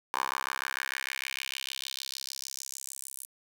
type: tone with high-pass filter sweep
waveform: 10% pulse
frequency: 66.6 Hz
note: C2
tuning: 31 cents sharp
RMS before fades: -37 dBFS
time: 0.14-3.26 s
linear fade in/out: 0 ms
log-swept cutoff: 960 to 10000 Hz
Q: 2.8
effects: 9-bit